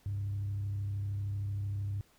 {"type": "tone with frequency modulation", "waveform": "sine", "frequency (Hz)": 100, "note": "G2", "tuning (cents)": 35, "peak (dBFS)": -31, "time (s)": [0.06, 2.01], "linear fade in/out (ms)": 0, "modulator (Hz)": 33, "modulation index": 0.26, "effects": ["tanh soft clip ceiling -29 dBFS", "pink hiss -66 dBFS RMS until 2.18 s"]}